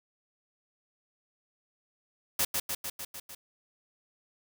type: noise with echo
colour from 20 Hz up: white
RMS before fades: -27 dBFS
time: 2.39-2.45 s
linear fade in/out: 5 ms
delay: 150 ms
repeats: 6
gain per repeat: -3 dB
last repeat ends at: 3.35 s
effects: none